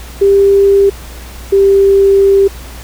sine tone pair in turn, 396.5 / 393.5 Hz, G4 / G4, +20 / +7 cents, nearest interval unison, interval 13 cents, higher first, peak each -4 dBFS, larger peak neither, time 0.21-0.9 / 1.52-2.48 s, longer second, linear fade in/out 10 ms, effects added 60 Hz sine -28 dBFS peak until 2.83 s + pink hiss -33 dBFS RMS until 2.83 s

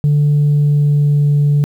sine tone with pitch glide, 146.83 to 145.4 Hz, D3 to D3, 0 to -17 cents, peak -7 dBFS, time 0.04-1.64 s, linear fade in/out 0 ms, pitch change -17 cents, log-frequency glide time 0.29-1.33 s, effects tanh soft clip ceiling -7 dBFS + 8-bit

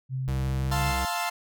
sine tone with pitch glide, 130.81 to 136.92 Hz, C3 to C#3, 0 to -21 cents, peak -27 dBFS, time 0.09-0.94 s, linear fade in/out 50 ms, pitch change +79 cents, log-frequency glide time 0.62-0.77 s
square tone with vibrato, 65.8 Hz, C2, 10 cents sharp, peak -29 dBFS, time 0.28-1.05 s, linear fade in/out 0 ms, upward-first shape sine, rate 13 Hz, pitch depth 10 cents each way
sawtooth chord, F major seventh, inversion none, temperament equal, 698.5 / 880 / 1046.5 / 1318.5 Hz, F5 / A5 / C6 / E6, 0 / 0 / 0 / 0 cents, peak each -27 / -28 / -30 / -32 dBFS, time 0.71-1.3 s, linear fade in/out 10 ms
effects none

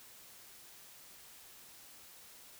silence, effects white hiss -56 dBFS RMS until 2.59 s

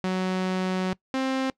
sawtooth tone pair in turn, 185.9 / 264.1 Hz, F#3 / C4, +8 / +16 cents, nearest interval tritone, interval 608 cents, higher second, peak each -20 dBFS, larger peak neither, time 0.04-0.93 / 1.14-1.5 s, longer first, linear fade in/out 0 ms, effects noise-tail reverb RT60 0.1 s tail -22 dB re dry + low-pass 5000 Hz 12 dB/octave

